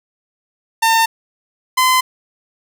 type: tone pair in turn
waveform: sawtooth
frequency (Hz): 904 / 1025.7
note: A5 / C6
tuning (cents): +47 / -35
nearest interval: major second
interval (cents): 218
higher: second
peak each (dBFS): -7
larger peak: neither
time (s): 0.82-1.06 / 1.77-2.01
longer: neither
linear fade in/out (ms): 10
effects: none